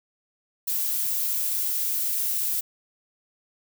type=noise; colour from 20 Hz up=violet; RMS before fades=-26 dBFS; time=0.67-2.61 s; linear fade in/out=10 ms; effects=none